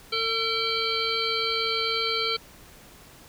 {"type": "harmonic tone with a mistuned harmonic", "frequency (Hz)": 450.6, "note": "A4", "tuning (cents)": 41, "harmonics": [1, 3, 5, 7, 9, 10], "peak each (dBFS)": [-31, -31, -31, -31, -31, -31], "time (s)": [0.12, 2.37], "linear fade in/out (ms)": 10, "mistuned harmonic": 5, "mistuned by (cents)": 41, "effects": ["pink hiss -50 dBFS RMS until 3.28 s"]}